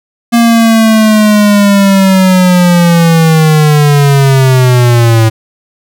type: linear sweep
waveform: square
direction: down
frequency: 235.6 to 110.5 Hz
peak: -4 dBFS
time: 0.32-5.3 s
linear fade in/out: 20 ms
effects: none